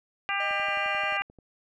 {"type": "harmonic tone", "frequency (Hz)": 398, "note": "G4", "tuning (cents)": 26, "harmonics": [2, 3, 4, 5, 6, 7], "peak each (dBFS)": [-33, -33, -33, -33, -33, -33], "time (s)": [0.29, 1.22], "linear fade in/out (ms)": 0}
{"type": "tone with vibrato", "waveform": "square", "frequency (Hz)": 617, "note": "D#5", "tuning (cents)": -15, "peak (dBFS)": -36, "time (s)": [0.4, 1.17], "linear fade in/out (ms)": 2, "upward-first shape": "sine", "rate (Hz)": 4.9, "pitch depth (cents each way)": 10}
{"type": "click train", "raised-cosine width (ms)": 2, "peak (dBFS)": -37, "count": 11, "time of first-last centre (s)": [0.51, 1.387], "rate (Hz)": 11.4}
{"effects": ["low-pass 5000 Hz 12 dB/octave"]}